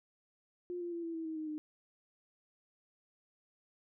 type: tone with pitch steps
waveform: sine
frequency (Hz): 354.3 / 346.8 / 339.5 / 332.3 / 325.3 / 318.4 / 311.7 / 305.1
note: F4 / F4 / F4 / E4 / E4 / D#4 / D#4 / D#4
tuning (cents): +25 / -12 / -49 / +14 / -23 / +40 / +3 / -34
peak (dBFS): -37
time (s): 0.7-1.58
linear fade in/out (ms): 0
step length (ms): 110
effects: none